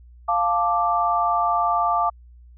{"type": "chord", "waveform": "sine", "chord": "D minor", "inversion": "first", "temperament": "equal", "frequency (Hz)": [698.5, 880, 1174.7], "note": ["F5", "A5", "D6"], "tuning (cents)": [0, 0, 0], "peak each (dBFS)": [-22, -24, -21], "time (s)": [0.28, 2.1], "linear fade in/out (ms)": 10, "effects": ["added 60 Hz sine -44 dBFS peak until 2.57 s"]}